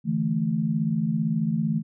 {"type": "chord", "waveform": "sine", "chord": "D suspended second", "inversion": "none", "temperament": "equal", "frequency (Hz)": [146.83, 164.81, 220], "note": ["D3", "E3", "A3"], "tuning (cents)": [0, 0, 0], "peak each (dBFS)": [-30, -25, -25], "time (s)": [0.04, 1.83], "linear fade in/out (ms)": 50, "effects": []}